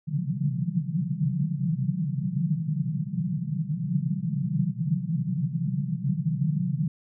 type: band-pass noise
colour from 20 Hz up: pink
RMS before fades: -27 dBFS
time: 0.07-6.88 s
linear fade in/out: 5 ms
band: 130 to 190 Hz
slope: 96 dB/octave
effects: none